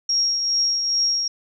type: tone with tremolo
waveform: sine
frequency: 5588 Hz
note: F8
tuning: in tune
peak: -16 dBFS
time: 0.09-1.28 s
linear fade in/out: 5 ms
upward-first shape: triangle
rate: 2.4 Hz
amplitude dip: 45%
effects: none